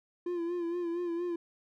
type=tone with vibrato; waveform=triangle; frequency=344.9 Hz; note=F4; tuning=22 cents flat; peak=-29 dBFS; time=0.26-1.36 s; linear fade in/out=5 ms; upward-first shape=sine; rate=4.3 Hz; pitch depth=50 cents each way; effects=none